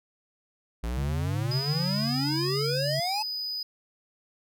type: exponential sweep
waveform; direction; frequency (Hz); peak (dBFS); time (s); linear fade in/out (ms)
square; up; 55 to 880; -29; 0.83-3.23; 10
type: tone with vibrato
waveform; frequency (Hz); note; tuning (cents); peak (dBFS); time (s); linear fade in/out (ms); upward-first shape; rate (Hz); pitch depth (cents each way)
sine; 140.5; C#3; +24; -29; 0.97-3; 5; sine; 1.3; 14
type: tone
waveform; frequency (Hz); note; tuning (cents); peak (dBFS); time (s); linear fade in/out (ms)
triangle; 4978; D#8; 0; -29; 1.51-3.63; 5
effects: none